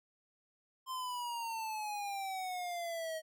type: exponential sweep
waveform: square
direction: down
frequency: 1046.5 to 630 Hz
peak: -38 dBFS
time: 0.86-3.22 s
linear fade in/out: 50 ms
effects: none